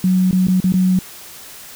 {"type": "tone with dropouts", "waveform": "sine", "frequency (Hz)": 185, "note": "F#3", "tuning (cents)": 0, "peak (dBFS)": -11, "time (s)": [0.04, 0.99], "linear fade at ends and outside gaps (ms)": 2, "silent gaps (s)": [[0.311, 0.328], [0.47, 0.483], [0.602, 0.641], [0.723, 0.739]], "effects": ["white hiss -37 dBFS RMS until 1.75 s"]}